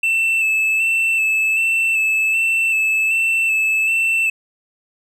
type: tone with vibrato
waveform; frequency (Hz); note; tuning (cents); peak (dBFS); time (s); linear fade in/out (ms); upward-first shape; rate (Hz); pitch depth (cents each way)
triangle; 2645; E7; +5; -13; 0.03-4.3; 5; square; 1.3; 21
effects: none